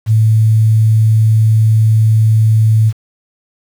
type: tone with quantisation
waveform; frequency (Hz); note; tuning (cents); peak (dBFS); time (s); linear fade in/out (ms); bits
sine; 110; A2; 0; -6; 0.06-2.93; 50; 6
effects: none